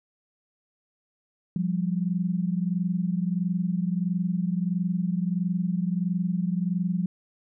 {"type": "tone pair together", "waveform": "sine", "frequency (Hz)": [174.61, 196.12], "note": ["F3", "G3"], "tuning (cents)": [0, 1], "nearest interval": "major second", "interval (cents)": 201, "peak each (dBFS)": [-25, -28], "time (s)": [1.56, 7.06], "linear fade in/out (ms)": 2, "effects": []}